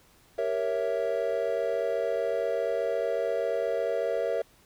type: chord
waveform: triangle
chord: G diminished seventh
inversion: none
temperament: equal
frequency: 392 / 466.2 / 554.4 / 659.3 Hz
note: G4 / Bb4 / Db5 / Fb5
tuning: 0 / 0 / 0 / 0 cents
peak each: -34 / -28 / -29 / -29 dBFS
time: 0.38-4.42 s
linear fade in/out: 5 ms
effects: pink hiss -60 dBFS RMS until 4.65 s